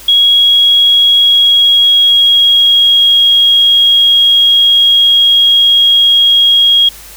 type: tone with pitch glide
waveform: sine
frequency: 3313 to 3281 Hz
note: G#7 to G#7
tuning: -5 to -22 cents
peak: -4 dBFS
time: 0.08-6.89 s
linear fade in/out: 5 ms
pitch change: -17 cents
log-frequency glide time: 1.14-3.19 s
effects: added 50 Hz sine -38 dBFS peak until 7.16 s + white hiss -33 dBFS RMS until 7.16 s